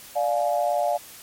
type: chord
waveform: sine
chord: D diminished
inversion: none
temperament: just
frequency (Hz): 587.3 / 704.8 / 845.8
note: D5 / F5 / Ab5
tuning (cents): 0 / +16 / +31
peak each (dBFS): -24 / -23 / -29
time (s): 0.15-0.98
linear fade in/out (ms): 20
effects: white hiss -44 dBFS RMS until 1.22 s + MP3 64 kbps